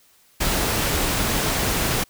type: noise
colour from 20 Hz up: pink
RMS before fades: -22 dBFS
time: 0.4-2.04 s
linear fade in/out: 10 ms
effects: white hiss -57 dBFS RMS until 2.09 s